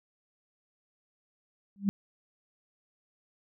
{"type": "tone with exponential growth", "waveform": "sine", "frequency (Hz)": 199, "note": "G3", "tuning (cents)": 26, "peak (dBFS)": -19, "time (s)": [1.76, 1.89], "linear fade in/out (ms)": 0, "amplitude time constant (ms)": 27, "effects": []}